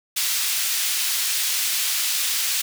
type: high-pass noise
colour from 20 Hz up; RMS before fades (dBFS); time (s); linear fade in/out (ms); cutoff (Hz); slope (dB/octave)
pink; -23; 0.16-2.62; 10; 3000; 12
effects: none